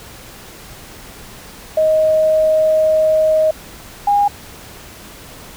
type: tone pair in turn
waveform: sine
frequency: 627 / 814.6 Hz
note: D#5 / G#5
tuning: +13 / -34 cents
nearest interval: perfect fourth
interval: 453 cents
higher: second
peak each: -10 dBFS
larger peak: neither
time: 1.77-3.51 / 4.07-4.28 s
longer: first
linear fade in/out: 5 ms
effects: pink hiss -37 dBFS RMS until 5.56 s